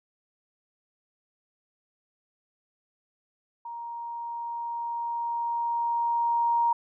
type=tone with level ramp; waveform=sine; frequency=938 Hz; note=A#5; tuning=11 cents sharp; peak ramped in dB=-35 to -20 dBFS; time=3.65-6.73 s; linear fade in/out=5 ms; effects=none